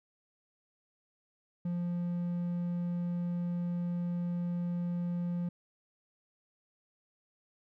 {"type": "tone", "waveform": "triangle", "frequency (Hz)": 174.61, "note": "F3", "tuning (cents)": 0, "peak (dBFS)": -29, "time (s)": [1.65, 5.49], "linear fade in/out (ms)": 5, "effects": []}